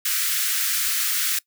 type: high-pass noise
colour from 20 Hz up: white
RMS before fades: -23 dBFS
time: 0.05-1.39 s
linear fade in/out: 5 ms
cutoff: 1300 Hz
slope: 48 dB/octave
effects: noise-tail reverb RT60 0.1 s tail -22 dB re dry